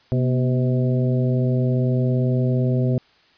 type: harmonic tone with a mistuned harmonic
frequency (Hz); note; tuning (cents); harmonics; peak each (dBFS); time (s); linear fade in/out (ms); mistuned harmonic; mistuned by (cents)
127.9; C3; -39; 1 / 2 / 3 / 4 / 5; -18 / -24 / -28 / -30 / -32; 0.12-2.98; 0; 2; -71
effects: white hiss -56 dBFS RMS until 3.37 s + resampled to 11025 Hz